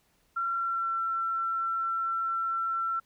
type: tone with pitch glide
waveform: sine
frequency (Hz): 1365 to 1347.8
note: F6 to E6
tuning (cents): -40 to +38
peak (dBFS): -27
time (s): 0.36-3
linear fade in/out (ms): 10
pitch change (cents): -22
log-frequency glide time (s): 0.56-0.95
effects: pink hiss -69 dBFS RMS until 3.05 s